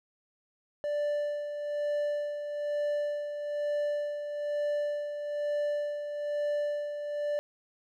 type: tone with tremolo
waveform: triangle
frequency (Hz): 587.3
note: D5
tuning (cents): 0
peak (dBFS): -25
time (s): 0.84-7.39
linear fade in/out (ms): 0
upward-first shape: sine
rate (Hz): 1.1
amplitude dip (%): 55
effects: none